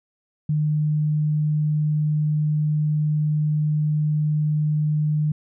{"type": "tone", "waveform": "sine", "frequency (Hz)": 151.6, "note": "D#3", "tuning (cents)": -45, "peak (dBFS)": -18, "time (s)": [0.49, 5.32], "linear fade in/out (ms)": 5, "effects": []}